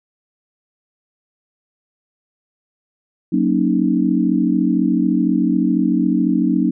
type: chord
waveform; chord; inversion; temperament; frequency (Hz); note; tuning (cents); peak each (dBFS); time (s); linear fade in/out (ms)
sine; D# minor seventh; first; equal; 185 / 233.1 / 277.2 / 311.1; F#3 / A#3 / C#4 / D#4; 0 / 0 / 0 / 0; -19; 3.32-6.71; 10
effects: none